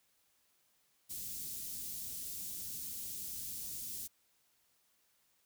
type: band-stop noise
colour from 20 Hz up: white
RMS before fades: -43 dBFS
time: 1.09-4.08 s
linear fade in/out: 20 ms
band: 220 to 5700 Hz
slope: 12 dB/octave
effects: white hiss -74 dBFS RMS until 5.45 s